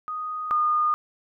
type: tone pair in turn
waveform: sine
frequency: 1243 / 1222.4 Hz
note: D#6 / D#6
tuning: -2 / -31 cents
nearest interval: unison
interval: 29 cents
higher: first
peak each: -28 / -19 dBFS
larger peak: second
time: 0.08-0.51 / 0.51-0.94 s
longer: neither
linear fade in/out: 0 ms
effects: none